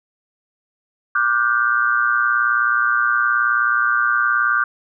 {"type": "tone cluster", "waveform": "sine", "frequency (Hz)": [1180, 1432, 1551], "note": ["D6", "F6", "G6"], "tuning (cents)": [8, 43, -19], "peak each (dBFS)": -19, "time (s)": [1.15, 4.64], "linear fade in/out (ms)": 5, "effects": []}